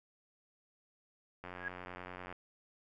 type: click train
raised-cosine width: 0.5 ms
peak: -30 dBFS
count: 81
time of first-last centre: 1.44-2.326 s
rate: 90.3 Hz
type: tone with exponential growth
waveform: sine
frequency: 1650 Hz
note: G#6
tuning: 12 cents flat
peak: -32 dBFS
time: 1.54-1.68 s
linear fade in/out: 1 ms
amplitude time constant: 29 ms
effects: none